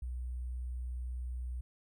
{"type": "tone with sample-and-hold", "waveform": "sine", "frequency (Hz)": 61.8, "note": "B1", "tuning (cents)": 2, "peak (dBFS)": -36, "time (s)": [0.02, 1.61], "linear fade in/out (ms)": 5, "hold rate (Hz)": 8820, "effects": []}